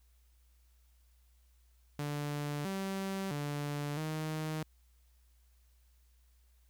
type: tone with pitch steps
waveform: sawtooth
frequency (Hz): 146.3 / 193.5 / 145.6 / 156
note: D3 / G3 / D3 / D#3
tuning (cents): -6 / -22 / -15 / +5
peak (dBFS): -31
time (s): 1.99-4.63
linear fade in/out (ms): 2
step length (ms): 660
effects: added 60 Hz sine -63 dBFS peak until 6.69 s + white hiss -75 dBFS RMS until 6.69 s